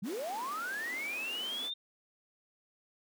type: linear sweep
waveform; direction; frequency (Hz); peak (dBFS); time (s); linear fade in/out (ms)
sine; up; 164.81 to 3662; -35; 0.02-1.74; 10
type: high-pass noise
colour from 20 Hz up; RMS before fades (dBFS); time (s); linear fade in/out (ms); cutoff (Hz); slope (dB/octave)
pink; -47; 0.03-1.71; 50; 220; 48
effects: none